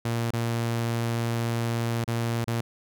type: tone with dropouts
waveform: sawtooth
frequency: 116.54 Hz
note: A#2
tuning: in tune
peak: -21 dBFS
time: 0.05-2.61 s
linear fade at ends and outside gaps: 5 ms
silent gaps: 0.308-0.334 / 2.044-2.077 / 2.444-2.475 s
effects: none